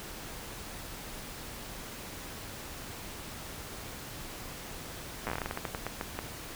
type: slowing click train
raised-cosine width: 0.5 ms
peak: -18 dBFS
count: 17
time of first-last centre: 5.27-6.19 s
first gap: 8 ms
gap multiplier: 1.23
effects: pink hiss -43 dBFS RMS until 6.55 s